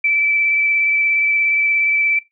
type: tone with vibrato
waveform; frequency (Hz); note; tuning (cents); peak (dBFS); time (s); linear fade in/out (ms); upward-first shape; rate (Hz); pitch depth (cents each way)
sine; 2318; D7; -23; -13; 0.04-2.19; 5; square; 17; 10
effects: noise-tail reverb RT60 0.2 s tail -20 dB re dry